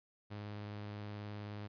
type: tone with vibrato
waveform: sawtooth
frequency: 103.83 Hz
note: G#2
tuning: in tune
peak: -39 dBFS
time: 0.3-1.68 s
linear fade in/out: 20 ms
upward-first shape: sine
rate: 19 Hz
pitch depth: 22 cents each way
effects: resampled to 11025 Hz